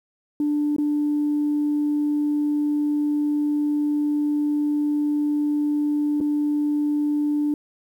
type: tone with dropouts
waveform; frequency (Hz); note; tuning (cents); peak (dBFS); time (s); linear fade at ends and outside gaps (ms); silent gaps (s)
sine; 295.2; D4; +9; -18; 0.4-7.54; 2; 0.764-0.783 / 6.204-6.21
effects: tanh soft clip ceiling -15 dBFS + 9-bit